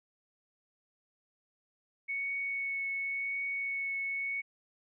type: tone with vibrato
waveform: sine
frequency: 2217 Hz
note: C#7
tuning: in tune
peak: -32 dBFS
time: 2.08-4.42 s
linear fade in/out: 20 ms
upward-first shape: triangle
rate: 0.92 Hz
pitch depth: 11 cents each way
effects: none